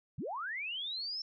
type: linear sweep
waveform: sine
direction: up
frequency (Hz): 92.5 to 5390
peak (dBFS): -36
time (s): 0.18-1.22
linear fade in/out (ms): 5
effects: none